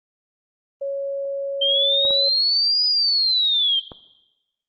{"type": "tone", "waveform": "sine", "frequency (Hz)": 554.4, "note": "C#5", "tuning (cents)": 0, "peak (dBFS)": -23, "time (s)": [0.81, 2.29], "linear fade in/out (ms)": 10}
{"type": "linear two-way sweep", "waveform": "sine", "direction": "up then down", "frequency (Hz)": [3124, 4978, 3124], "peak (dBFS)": -16, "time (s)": [1.61, 3.8], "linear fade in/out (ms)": 10, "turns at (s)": 2.86}
{"type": "clicks", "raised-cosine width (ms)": 1, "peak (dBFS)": -21, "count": 3, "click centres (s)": [2.052, 2.107, 3.918]}
{"effects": ["noise-tail reverb RT60 1.0 s tail -17 dB re dry", "Opus 24 kbps"]}